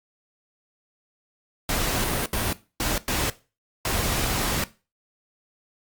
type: noise bursts at uneven times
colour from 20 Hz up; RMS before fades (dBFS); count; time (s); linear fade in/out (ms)
pink; -25; 5; 1.69-2.26 / 2.33-2.53 / 2.8-2.98 / 3.08-3.3 / 3.85-4.64; 2
effects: noise-tail reverb RT60 0.3 s tail -17 dB re dry + Opus 48 kbps